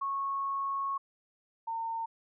sine tone pair in turn, 1100 / 910 Hz, C#6 / A#5, -14 / -42 cents, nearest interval minor third, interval 328 cents, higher first, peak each -30 / -32 dBFS, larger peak first, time 0.01-0.98 / 1.67-2.06 s, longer first, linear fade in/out 10 ms, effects none

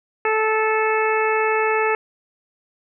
harmonic tone, 437 Hz, A4, 12 cents flat, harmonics 1 / 2 / 3 / 4 / 5 / 6, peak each -20 / -23 / -25 / -26 / -27 / -28 dBFS, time 0.25-1.95 s, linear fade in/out 2 ms, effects none

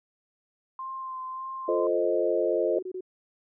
sine tone with vibrato, 1046.5 Hz, C6, in tune, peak -33 dBFS, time 0.79-1.87 s, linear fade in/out 2 ms, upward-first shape sine, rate 1.7 Hz, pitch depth 18 cents each way
sine chord, F dominant seventh, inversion none, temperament equal, 349.2 / 440 / 523.3 / 622.3 Hz, F4 / A4 / C5 / Eb5, 0 / 0 / 0 / 0 cents, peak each -28 dBFS, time 1.68-2.79 s, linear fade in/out 5 ms
sine tone bursts, 370 Hz, F#4, in tune, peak -32 dBFS, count 3, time 2.76-3.008 s, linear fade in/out 5 ms, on 66 ms, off 25 ms
effects none

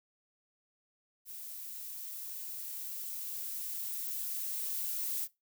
violet noise with level ramp, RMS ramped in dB -45 to -35 dBFS, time 1.25-5.28 s, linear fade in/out 50 ms, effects noise-tail reverb RT60 0.2 s tail -19 dB re dry

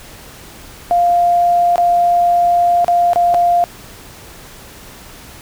sine tone with dropouts, 698.5 Hz, F5, in tune, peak -9 dBFS, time 0.91-3.64 s, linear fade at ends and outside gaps 0 ms, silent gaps 1.758-1.78 / 2.845-2.881 / 3.133-3.159 / 3.341-3.345 s, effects pink hiss -37 dBFS RMS until 5.41 s

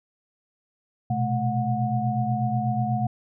sine tone cluster, 119.5 / 127.7 / 215.6 / 728 Hz, A#2 / C3 / A3 / F#5, +43 / -42 / -35 / -28 cents, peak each -28 / -27 / -28 / -27 dBFS, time 1.1-3.07 s, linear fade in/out 5 ms, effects none

